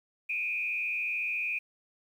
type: tone with frequency modulation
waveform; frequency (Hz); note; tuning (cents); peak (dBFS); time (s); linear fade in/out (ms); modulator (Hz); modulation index
sine; 2457; D#7; -22; -29; 0.29-1.59; 10; 114; 0.9
effects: 10-bit